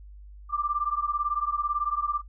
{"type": "beating tone pair", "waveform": "sine", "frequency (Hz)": [1174.7, 1192.7], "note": ["D6", "D6"], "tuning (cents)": [0, 26], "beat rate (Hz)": 18, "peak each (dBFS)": -28, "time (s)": [0.49, 2.22], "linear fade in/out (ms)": 50, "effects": ["noise-tail reverb RT60 0.1 s tail -21 dB re dry", "added 50 Hz sine -43 dBFS peak until 2.28 s"]}